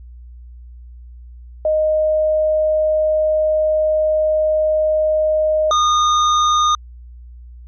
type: tone pair in turn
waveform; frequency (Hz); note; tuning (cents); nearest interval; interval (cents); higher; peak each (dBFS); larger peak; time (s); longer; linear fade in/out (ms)
sine / square; 620 / 1224.7; D#5 / D#6; -6 / -28; octave; 1178; second; -13; neither; 1.65-5.71 / 5.71-6.75; first; 2
effects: added 60 Hz sine -35 dBFS peak until 7.67 s + resampled to 16000 Hz